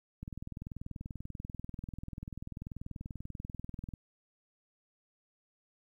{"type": "click train", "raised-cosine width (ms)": 5, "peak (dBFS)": -29, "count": 77, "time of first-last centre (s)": [0.23, 3.937], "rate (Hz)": 20.5, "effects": ["11-bit"]}